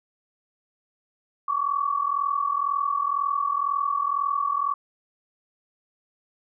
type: tone pair together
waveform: sine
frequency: 1112 / 1154 Hz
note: C#6 / D6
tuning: +5 / -31 cents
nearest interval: minor second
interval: 64 cents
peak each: -25 dBFS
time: 1.48-4.74 s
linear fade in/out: 5 ms
effects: none